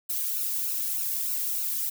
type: noise with flanger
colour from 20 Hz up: violet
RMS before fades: -29 dBFS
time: 0.09-1.9 s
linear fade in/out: 10 ms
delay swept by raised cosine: 0.73 to 1.83 ms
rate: 3.3 Hz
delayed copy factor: +0.9
effects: none